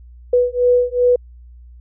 sine beating tone pair, 490.8 / 493.4 Hz, B4 / B4, -11 / -2 cents, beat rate 2.6 Hz, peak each -15 dBFS, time 0.33-1.16 s, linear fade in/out 5 ms, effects added 60 Hz sine -38 dBFS peak until 1.8 s

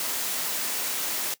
white high-pass noise, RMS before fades -29 dBFS, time 0-1.34 s, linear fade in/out 2 ms, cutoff 210 Hz, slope 12 dB/octave, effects noise-tail reverb RT60 0.1 s tail -17 dB re dry

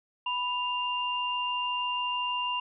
sine tone pair together, 987.8 / 2794 Hz, B5 / F7, 0 / 0 cents, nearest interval octave + tritone, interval 1800 cents, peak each -30 / -31 dBFS, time 0.26-2.6 s, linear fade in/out 5 ms, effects none

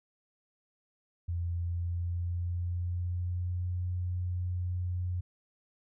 sine tone with pitch glide, 86 to 89.65 Hz, F2 to F2, -26 to +46 cents, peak -30 dBFS, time 1.28-5.21 s, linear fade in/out 10 ms, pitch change +72 cents, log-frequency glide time 1.52-3.77 s, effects none

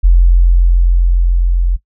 sine tone with level ramp, 43.65 Hz, F1, in tune, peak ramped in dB -3 to -9 dBFS, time 0.03-1.77 s, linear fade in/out 20 ms, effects noise-tail reverb RT60 0.1 s tail -18 dB re dry

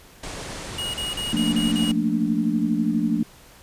pink low-pass noise, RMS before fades -34 dBFS, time 0.23-1.92 s, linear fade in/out 5 ms, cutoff 9700 Hz, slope 48 dB/octave
square tone bursts, 2886 Hz, F#7, 44 cents flat, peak -27 dBFS, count 6, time 0.78-1.915 s, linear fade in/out 5 ms, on 160 ms, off 35 ms
sine chord, Bb major seventh, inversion second, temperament equal with one note detuned, 174.61 / 220.9 / 233.1 / 293.7 Hz, F3 / A3 / Bb3 / D4, 0 / +7 / 0 / 0 cents, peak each -27 / -23 / -25 / -25 dBFS, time 1.33-3.23 s, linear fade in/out 5 ms
effects pink hiss -49 dBFS RMS until 3.62 s + resampled to 32000 Hz

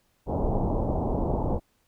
pink low-pass noise, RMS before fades -26 dBFS, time 0.26-1.6 s, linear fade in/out 50 ms, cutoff 910 Hz, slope 48 dB/octave, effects pink hiss -69 dBFS RMS until 1.87 s

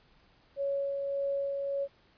sine tone with tremolo, 557 Hz, C#5, 8 cents sharp, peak -28 dBFS, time 0.56-1.88 s, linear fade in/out 50 ms, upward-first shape sine, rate 1.7 Hz, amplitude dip 30%, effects pink hiss -64 dBFS RMS until 2.17 s + resampled to 11025 Hz

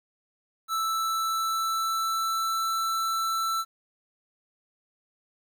square tone with pitch glide, 1318.5 to 1331.5 Hz, E6 to E6, 0 to +17 cents, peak -26 dBFS, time 0.68-3.65 s, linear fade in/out 50 ms, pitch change +17 cents, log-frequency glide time 0.79-2.73 s, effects 10-bit

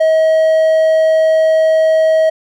triangle tone, 637 Hz, D#5, 41 cents sharp, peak -6 dBFS, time 0-2.3 s, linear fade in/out 10 ms, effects none

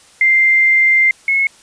sine tone pair in turn, 2093 / 2182 Hz, C7 / C#7, 0 / -28 cents, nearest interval minor second, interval 72 cents, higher second, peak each -8 / -11 dBFS, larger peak first, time 0.21-1.11 / 1.28-1.47 s, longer first, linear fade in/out 2 ms, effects white hiss -46 dBFS RMS until 1.62 s + resampled to 22050 Hz

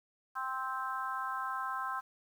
harmonic tone, 261.6 Hz, C4, in tune, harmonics 3 / 4 / 5 / 6, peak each -43 / -37 / -39 / -42 dBFS, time 0.35-2.01 s, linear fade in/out 20 ms, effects 10-bit

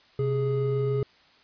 triangle tone pair together, 129.84 / 416.4 Hz, C3 / G#4, -13 / +5 cents, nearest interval octave + minor sixth, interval 2018 cents, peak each -24 dBFS, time 0.19-1.03 s, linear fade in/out 2 ms, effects white hiss -58 dBFS RMS until 1.43 s + resampled to 11025 Hz

